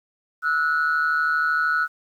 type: tone pair together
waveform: sine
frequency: 1313.2 / 1466 Hz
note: E6 / F#6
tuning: -7 / -16 cents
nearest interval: major second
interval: 191 cents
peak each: -22 / -19 dBFS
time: 0.42-1.88 s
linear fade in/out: 50 ms
effects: tanh soft clip ceiling -14 dBFS + 9-bit